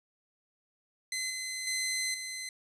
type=tone with level steps; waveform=15% pulse; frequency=2047 Hz; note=C7; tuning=38 cents flat; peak=-26 / -29 / -24 / -31 dBFS; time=1.12-2.49 s; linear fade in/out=2 ms; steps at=1.3 / 1.67 / 2.14 s; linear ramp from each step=2 ms; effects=resampled to 32000 Hz